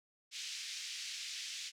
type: band-pass noise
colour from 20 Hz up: white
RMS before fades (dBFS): -44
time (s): 0.31-1.72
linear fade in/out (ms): 50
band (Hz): 2200 to 6200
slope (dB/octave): 24
effects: none